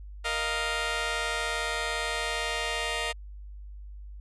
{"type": "chord", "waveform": "10% pulse", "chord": "Bb suspended fourth", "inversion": "none", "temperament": "just", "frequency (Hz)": [466.2, 621.6, 699.2], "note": ["Bb4", "Eb5", "F5"], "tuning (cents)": [0, -2, 2], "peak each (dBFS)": -25, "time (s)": [0.24, 3.13], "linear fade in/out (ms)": 20, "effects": ["added 50 Hz sine -40 dBFS peak until 4.2 s", "resampled to 22050 Hz"]}